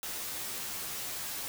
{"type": "noise with comb filter", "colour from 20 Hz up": "white", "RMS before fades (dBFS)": -38, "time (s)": [0.03, 1.48], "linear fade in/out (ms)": 0, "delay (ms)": 12, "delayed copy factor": -0.7, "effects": []}